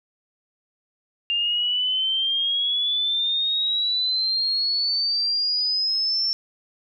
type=exponential sweep; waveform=sine; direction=up; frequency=2794 to 5430 Hz; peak=-20 dBFS; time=1.3-6.33 s; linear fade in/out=0 ms; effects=none